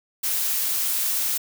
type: noise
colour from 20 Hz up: blue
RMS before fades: -24 dBFS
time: 0.23-1.38 s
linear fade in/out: 10 ms
effects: none